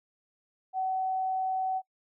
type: tone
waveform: sine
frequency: 755 Hz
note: F#5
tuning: 35 cents sharp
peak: -27 dBFS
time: 0.73-1.82 s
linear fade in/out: 50 ms
effects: noise-tail reverb RT60 0.1 s tail -25 dB re dry